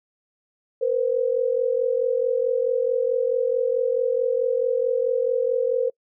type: tone pair together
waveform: sine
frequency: 470 / 514.6 Hz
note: A#4 / C5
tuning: +14 / -29 cents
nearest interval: major second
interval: 157 cents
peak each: -22 dBFS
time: 0.81-5.9 s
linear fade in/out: 10 ms
effects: noise-tail reverb RT60 0.1 s tail -25 dB re dry